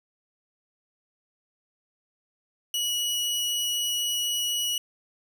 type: tone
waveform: sawtooth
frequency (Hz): 2924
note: F#7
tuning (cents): -21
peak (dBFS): -22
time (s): 2.74-4.78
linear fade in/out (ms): 2
effects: none